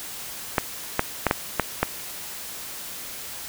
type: clicks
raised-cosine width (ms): 0.5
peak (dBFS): -3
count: 6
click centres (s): 0.582 / 0.994 / 1.267 / 1.311 / 1.597 / 1.83
effects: white hiss -36 dBFS RMS until 3.48 s